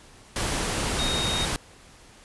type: tone in noise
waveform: sine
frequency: 3733 Hz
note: A#7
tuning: 2 cents sharp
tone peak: -27 dBFS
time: 0.99-1.45 s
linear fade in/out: 0 ms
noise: pink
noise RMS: -27 dBFS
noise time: 0.36-1.56 s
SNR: -3 dB
effects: pink hiss -51 dBFS RMS until 2.24 s + resampled to 24000 Hz